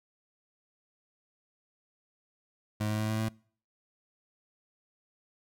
25% pulse tone with pitch steps, 106.3 / 107.35 / 108.41 / 109.48 / 110.56 Hz, G#2 / A2 / A2 / A2 / A2, +41 / -42 / -25 / -8 / +9 cents, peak -25 dBFS, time 2.8-3.29 s, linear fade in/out 10 ms, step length 98 ms, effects noise-tail reverb RT60 0.5 s tail -25 dB re dry

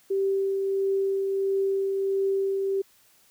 sine tone with tremolo, 390 Hz, G4, 9 cents flat, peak -21 dBFS, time 0.1-2.82 s, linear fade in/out 10 ms, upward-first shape triangle, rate 1.5 Hz, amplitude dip 30%, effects white hiss -60 dBFS RMS until 3.3 s

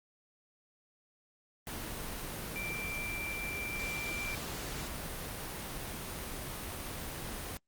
sine tone in noise, 2354 Hz, D7, 3 cents sharp, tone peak -37 dBFS, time 2.56-4.35 s, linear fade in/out 0 ms, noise pink, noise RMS -40 dBFS, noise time 1.67-7.57 s, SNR 0 dB, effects Opus 32 kbps

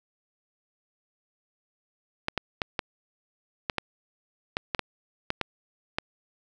clicks, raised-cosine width 0.3 ms, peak -10 dBFS, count 12, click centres 2.284 / 2.377 / 2.618 / 2.792 / 3.698 / 3.783 / 4.569 / 4.748 / 4.793 / 5.304 / 5.413 / 5.985 s, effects none

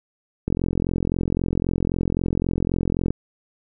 click train, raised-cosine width 3 ms, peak -9 dBFS, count 116, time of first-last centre 0.48-3.106 s, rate 43.8 Hz, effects none

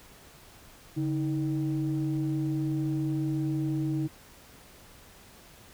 sine tone pair together, 142.6 / 315.9 Hz, C#3 / D#4, +49 / +26 cents, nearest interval octave + major second, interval 1377 cents, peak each -28 dBFS, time 0.96-4.08 s, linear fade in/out 20 ms, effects tanh soft clip ceiling -21 dBFS + pink hiss -53 dBFS RMS until 5.73 s

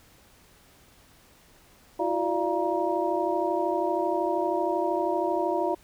sine tone cluster, 333.3 / 366.1 / 590 / 686 / 945 Hz, E4 / F#4 / D5 / F5 / A#5, +19 / -18 / +8 / -31 / +23 cents, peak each -30 dBFS, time 1.99-5.75 s, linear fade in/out 10 ms, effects pink hiss -57 dBFS RMS until 5.83 s

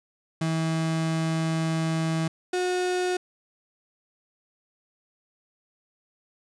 35% pulse tone pair in turn, 161.7 / 363 Hz, E3 / F#4, -33 / -33 cents, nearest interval octave + major second, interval 1400 cents, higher second, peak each -22 dBFS, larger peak neither, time 0.41-2.28 / 2.53-3.17 s, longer first, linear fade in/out 5 ms, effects resampled to 22050 Hz

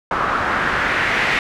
white noise with low-pass filter sweep, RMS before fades -19 dBFS, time 0.11-1.39 s, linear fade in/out 2 ms, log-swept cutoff 1200 to 2200 Hz, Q 2.5, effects none

